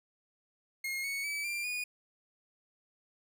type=tone with pitch steps; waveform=40% pulse; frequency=2145 / 2219 / 2296 / 2376 / 2458 Hz; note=C7 / C#7 / D7 / D7 / D#7; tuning=+42 / +1 / -40 / +20 / -22 cents; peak=-33 dBFS; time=0.84-1.84 s; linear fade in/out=5 ms; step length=200 ms; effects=none